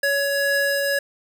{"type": "tone pair together", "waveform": "square", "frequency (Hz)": [561, 1681.1], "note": ["C#5", "G#6"], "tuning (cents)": [21, 21], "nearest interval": "octave + perfect fifth", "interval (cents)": 1900, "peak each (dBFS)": [-23, -22], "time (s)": [0.03, 0.99], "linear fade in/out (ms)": 5, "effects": []}